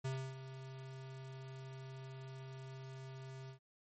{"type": "tone with ADSR envelope", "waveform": "square", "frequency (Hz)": 132.4, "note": "C3", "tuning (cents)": 21, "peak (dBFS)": -37, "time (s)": [0.04, 3.59], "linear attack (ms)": 13, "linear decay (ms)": 290, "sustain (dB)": -11, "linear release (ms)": 99, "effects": ["MP3 32 kbps"]}